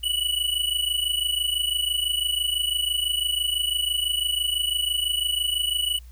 square tone pair together, 2936 / 2962 Hz, F#7 / F#7, -14 / +1 cents, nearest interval unison, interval 15 cents, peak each -26 dBFS, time 0.03-5.99 s, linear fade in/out 10 ms, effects added 60 Hz sine -41 dBFS peak until 6.11 s + white hiss -59 dBFS RMS until 6.11 s

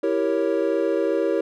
triangle chord, E diminished seventh, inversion none, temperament equal, 329.6 / 392 / 466.2 / 554.4 Hz, E4 / G4 / Bb4 / Db5, 0 / 0 / 0 / 0 cents, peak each -23 dBFS, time 0.03-1.41 s, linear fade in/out 5 ms, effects none

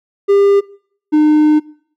triangle tone pair in turn, 400 / 304 Hz, G4 / D#4, +35 / -40 cents, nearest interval perfect fourth, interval 475 cents, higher first, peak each -5 dBFS, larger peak neither, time 0.28-0.61 / 1.12-1.6 s, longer second, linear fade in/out 20 ms, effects noise-tail reverb RT60 0.6 s tail -22 dB re dry

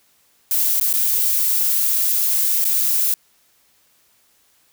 violet noise with dropouts, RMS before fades -18 dBFS, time 0.51-3.14 s, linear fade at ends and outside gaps 1 ms, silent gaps 0.799-0.811 / 0.929-0.938 / 2.644-2.651 s, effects white hiss -59 dBFS RMS until 4.72 s

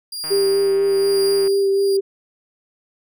sawtooth tone with tremolo, 4807 Hz, D8, 39 cents sharp, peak -20 dBFS, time 0.12-1.97 s, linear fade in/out 5 ms, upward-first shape triangle, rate 1.1 Hz, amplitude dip 90%
click train, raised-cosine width 0.5 ms, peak -22 dBFS, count 195, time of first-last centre 0.24-1.476 s, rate 157 Hz
sine tone with vibrato, 394.2 Hz, G4, 10 cents sharp, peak -14 dBFS, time 0.3-2.01 s, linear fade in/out 20 ms, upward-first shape sine, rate 4.1 Hz, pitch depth 13 cents each way
effects none

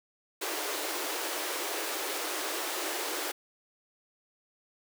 pink high-pass noise, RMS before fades -34 dBFS, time 0.41-3.32 s, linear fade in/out 10 ms, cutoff 300 Hz, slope 96 dB/octave, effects none

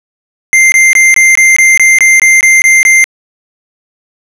square tone bursts, 2093 Hz, C7, in tune, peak -3 dBFS, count 12, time 0.53-3.041 s, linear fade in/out 0 ms, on 190 ms, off 21 ms, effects low-pass 11000 Hz 12 dB/octave

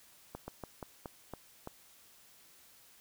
slowing click train, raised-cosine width 1 ms, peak -27 dBFS, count 7, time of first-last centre 0.35-1.674 s, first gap 130 ms, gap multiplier 1.21, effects white hiss -61 dBFS RMS until 3 s

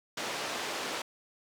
pink band-pass noise, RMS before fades -36 dBFS, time 0.17-1.02 s, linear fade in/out 5 ms, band 390 to 6200 Hz, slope 12 dB/octave, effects none

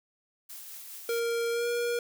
blue noise with tremolo, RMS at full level -43 dBFS, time 0.49-1.2 s, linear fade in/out 10 ms, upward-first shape sine, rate 4.9 Hz, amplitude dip 25%
square tone with pitch glide, 466.2 to 476 Hz, A#4 to A#4, 0 to +36 cents, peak -28 dBFS, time 1.09-1.99 s, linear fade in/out 2 ms, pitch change +36 cents, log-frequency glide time 1.51-1.67 s
effects none

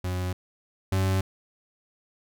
40% pulse tone pair in turn, 91.1 / 95.19 Hz, F#2 / F#2, -26 / +50 cents, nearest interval minor second, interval 76 cents, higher second, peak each -26 / -21 dBFS, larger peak second, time 0.04-0.33 / 0.92-1.21 s, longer neither, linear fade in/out 5 ms, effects none

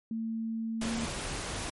sine tone with pitch glide, 224.9 to 229 Hz, A3 to A#3, +38 to -31 cents, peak -31 dBFS, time 0.11-1.05 s, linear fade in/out 2 ms, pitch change +31 cents, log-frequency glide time 0.84-0.9 s
pink noise, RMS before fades -36 dBFS, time 0.81-1.7 s, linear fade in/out 5 ms
effects MP3 48 kbps

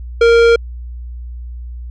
sine tone with tanh clipping, 465.2 Hz, A#4, 4 cents flat, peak -8 dBFS, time 0.21-0.56 s, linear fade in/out 5 ms, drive 16 dB, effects added 60 Hz sine -25 dBFS peak until 1.9 s

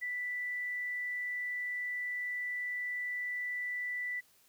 sine tone, 1975.5 Hz, B6, in tune, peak -34 dBFS, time 0.01-4.21 s, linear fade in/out 20 ms, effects white hiss -66 dBFS RMS until 4.48 s

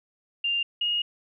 sine tone pair in turn, 2794 / 2866 Hz, F7 / F7, 0 / +44 cents, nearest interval unison, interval 44 cents, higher second, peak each -23 dBFS, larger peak neither, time 0.44-0.63 / 0.81-1.02 s, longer second, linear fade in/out 5 ms, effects none

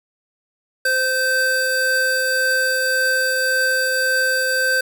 square tone pair together, 518 / 1552.2 Hz, C5 / G6, -17 / -18 cents, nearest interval octave + perfect fifth, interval 1899 cents, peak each -24 / -18 dBFS, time 0.85-4.81 s, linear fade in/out 5 ms, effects none

